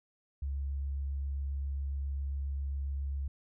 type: tone with vibrato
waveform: sine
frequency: 69.3 Hz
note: C#2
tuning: in tune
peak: -32 dBFS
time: 0.42-3.28 s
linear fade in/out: 5 ms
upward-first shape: triangle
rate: 7.4 Hz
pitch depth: 11 cents each way
effects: none